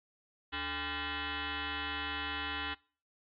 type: tone with frequency modulation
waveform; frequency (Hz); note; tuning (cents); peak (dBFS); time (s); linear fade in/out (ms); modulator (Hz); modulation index
sine; 805; G5; +46; -34; 0.52-2.75; 20; 365; 7.5
effects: noise-tail reverb RT60 0.4 s tail -23 dB re dry + MP3 64 kbps